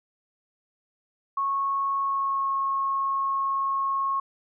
sine tone with pitch glide, 1100 to 1090.5 Hz, C#6 to C#6, -14 to -29 cents, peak -23 dBFS, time 1.37-4.2 s, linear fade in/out 5 ms, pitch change -15 cents, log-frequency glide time 1.99-2.53 s, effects none

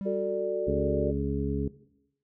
triangle tone with exponential decay, 196 Hz, G3, in tune, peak -29 dBFS, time 0.01-1.16 s, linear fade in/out 0 ms, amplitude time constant 250 ms
sine chord, D major, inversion first, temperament equal with one note detuned, 370 / 442.5 / 587.3 Hz, F#4 / A4 / D5, 0 / +10 / 0 cents, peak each -30 dBFS, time 0.05-1.12 s, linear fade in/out 20 ms
harmonic tone, 69.7 Hz, C#2, 10 cents sharp, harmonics 1 / 2 / 3 / 4 / 6, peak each -33 / -33 / -33 / -33 / -33 dBFS, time 0.67-1.68 s, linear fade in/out 5 ms
effects noise-tail reverb RT60 0.8 s tail -17 dB re dry

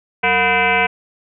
sine tone with frequency modulation, 1526 Hz, G6, 47 cents flat, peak -12 dBFS, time 0.23-0.87 s, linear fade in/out 10 ms, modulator 267 Hz, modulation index 4.1, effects none

